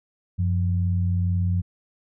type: tone pair together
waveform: sine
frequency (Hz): 92.5 / 174.61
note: F#2 / F3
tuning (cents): 0 / 0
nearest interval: major seventh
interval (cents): 1100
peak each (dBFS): -20 / -28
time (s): 0.38-1.62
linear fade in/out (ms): 20
effects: none